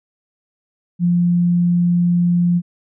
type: tone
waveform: sine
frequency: 174.61 Hz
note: F3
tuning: in tune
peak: -12 dBFS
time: 0.99-2.62 s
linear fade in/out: 50 ms
effects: none